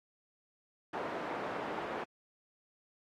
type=band-pass noise; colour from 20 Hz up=pink; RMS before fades=-39 dBFS; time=0.93-2.04 s; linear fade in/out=5 ms; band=370 to 1300 Hz; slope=12 dB/octave; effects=AAC 48 kbps